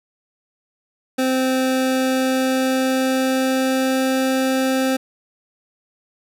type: tone with pitch glide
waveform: 25% pulse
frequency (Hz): 260 to 262.7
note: C4 to C4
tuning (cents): -11 to +7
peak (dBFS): -13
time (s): 1.18-4.97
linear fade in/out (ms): 10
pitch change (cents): +18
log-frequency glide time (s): 1.54-4.21
effects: none